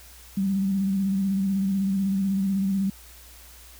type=tone with vibrato; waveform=sine; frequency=194.5 Hz; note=G3; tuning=13 cents flat; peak=-21 dBFS; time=0.37-2.9 s; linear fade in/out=5 ms; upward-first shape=square; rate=16 Hz; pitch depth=31 cents each way; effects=added 60 Hz sine -49 dBFS peak until 3.79 s + white hiss -49 dBFS RMS until 3.79 s